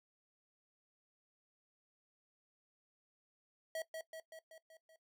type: tone with echo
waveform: square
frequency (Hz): 644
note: E5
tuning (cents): -41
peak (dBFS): -39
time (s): 3.75-3.82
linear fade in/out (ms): 2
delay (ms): 190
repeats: 6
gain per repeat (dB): -4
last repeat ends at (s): 4.96
effects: noise-tail reverb RT60 0.1 s tail -17 dB re dry